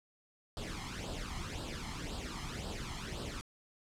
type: noise with flanger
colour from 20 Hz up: pink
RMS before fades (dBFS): -41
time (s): 0.57-3.41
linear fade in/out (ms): 0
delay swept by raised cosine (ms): 0.23 to 0.98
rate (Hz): 1.9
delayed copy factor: +0.7
effects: low-pass 7000 Hz 12 dB/octave